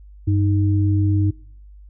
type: tone pair together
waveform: sine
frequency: 97.6 / 309.9 Hz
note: G2 / D#4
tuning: -7 / -7 cents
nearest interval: octave + minor sixth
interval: 2000 cents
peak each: -15 / -23 dBFS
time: 0.27-1.31 s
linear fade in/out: 10 ms
effects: noise-tail reverb RT60 0.6 s tail -24 dB re dry + added 50 Hz sine -40 dBFS peak until 1.89 s